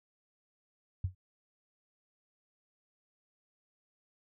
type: tone with exponential decay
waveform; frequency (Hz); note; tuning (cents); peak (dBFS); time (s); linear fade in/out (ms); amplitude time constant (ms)
sine; 92.1; F#2; -7; -26; 1.04-1.15; 5; 23
effects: none